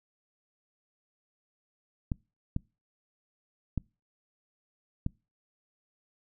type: clicks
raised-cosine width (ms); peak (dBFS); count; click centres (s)
5; -17; 4; 2.118 / 2.564 / 3.777 / 5.064
effects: noise-tail reverb RT60 0.3 s tail -26 dB re dry